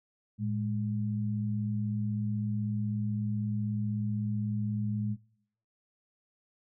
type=tone pair together; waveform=sine; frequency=111.5 / 207.6 Hz; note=A2 / G#3; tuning=+23 / 0 cents; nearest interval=major seventh; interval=1077 cents; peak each=-31 / -32 dBFS; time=0.38-5.17 s; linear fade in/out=50 ms; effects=noise-tail reverb RT60 0.8 s tail -25 dB re dry